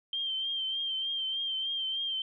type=tone with vibrato; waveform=sine; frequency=3155 Hz; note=G7; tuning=10 cents sharp; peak=-30 dBFS; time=0.13-2.22 s; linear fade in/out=2 ms; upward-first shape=triangle; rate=3.3 Hz; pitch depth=46 cents each way; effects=none